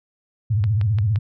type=tone with vibrato; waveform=sine; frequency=105.3 Hz; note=G#2; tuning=24 cents sharp; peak=-16 dBFS; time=0.5-1.19 s; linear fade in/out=10 ms; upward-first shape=sine; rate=15 Hz; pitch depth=180 cents each way
type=click train; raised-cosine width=0.3 ms; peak=-19 dBFS; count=4; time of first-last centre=0.64-1.159 s; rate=5.78 Hz
effects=none